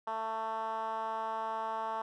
10% pulse tone with band-pass filter, 222.2 Hz, A3, 17 cents sharp, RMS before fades -36 dBFS, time 0.07-2.02 s, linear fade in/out 5 ms, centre 930 Hz, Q 2.9, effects none

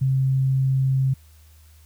sine tone, 133.1 Hz, C3, 30 cents sharp, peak -17 dBFS, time 0.01-1.14 s, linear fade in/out 10 ms, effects added 77 Hz sine -48 dBFS peak until 1.85 s + white hiss -58 dBFS RMS until 1.85 s

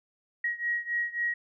sine beating tone pair, 1896 / 1899.7 Hz, A#6 / A#6, +29 / +32 cents, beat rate 3.7 Hz, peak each -30 / -32 dBFS, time 0.44-1.34 s, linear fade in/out 5 ms, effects none

